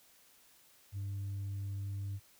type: tone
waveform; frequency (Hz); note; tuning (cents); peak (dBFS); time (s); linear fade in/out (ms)
sine; 99.1; G2; +19; -34; 0.92-2.2; 50
effects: tanh soft clip ceiling -35 dBFS + white hiss -64 dBFS RMS until 2.39 s